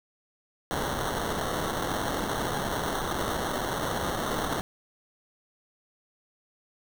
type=noise with sample-and-hold; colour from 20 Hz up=white; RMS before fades=-30 dBFS; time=0.71-4.61 s; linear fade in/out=0 ms; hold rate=2450 Hz; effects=none